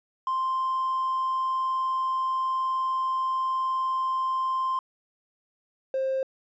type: tone pair in turn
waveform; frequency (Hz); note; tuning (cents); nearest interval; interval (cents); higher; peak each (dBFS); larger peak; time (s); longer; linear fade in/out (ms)
triangle; 1046.5 / 529.9; C6 / C5; 0 / +22; octave; 1178; first; -21; neither; 0.27-4.79 / 5.94-6.23; first; 2
effects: tanh soft clip ceiling -20 dBFS + resampled to 16000 Hz